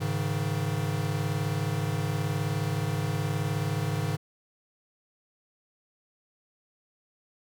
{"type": "chord", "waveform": "square", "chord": "Ab suspended fourth", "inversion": "none", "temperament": "equal with one note detuned", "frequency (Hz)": [103.83, 138.59, 157.64], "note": ["Ab2", "Db3", "Eb3"], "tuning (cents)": [0, 0, 23], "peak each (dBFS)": -32, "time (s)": [0, 4.17], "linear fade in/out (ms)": 20, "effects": []}